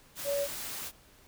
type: tone in noise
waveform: sine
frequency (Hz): 566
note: C#5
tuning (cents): +36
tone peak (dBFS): -28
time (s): 0.24-0.48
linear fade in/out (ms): 50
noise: white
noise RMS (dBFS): -39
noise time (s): 0.15-0.92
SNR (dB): +8
effects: pink hiss -59 dBFS RMS until 1.27 s